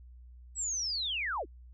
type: linear sweep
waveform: sine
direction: down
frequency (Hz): 7930 to 233.1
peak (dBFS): -31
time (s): 0.55-1.46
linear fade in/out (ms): 50
effects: added 61 Hz sine -49 dBFS peak until 1.73 s